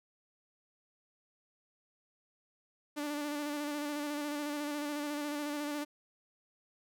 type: tone with vibrato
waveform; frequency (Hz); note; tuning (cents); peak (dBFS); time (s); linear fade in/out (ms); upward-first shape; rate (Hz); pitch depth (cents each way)
sawtooth; 293.7; D4; 0; -31; 2.96-5.85; 20; square; 14; 25
effects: none